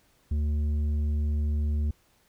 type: tone with tanh clipping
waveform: sine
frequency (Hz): 75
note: D2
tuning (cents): +37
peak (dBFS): -25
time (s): 0.31-1.91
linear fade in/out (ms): 5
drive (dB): 7
effects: pink hiss -65 dBFS RMS until 2.28 s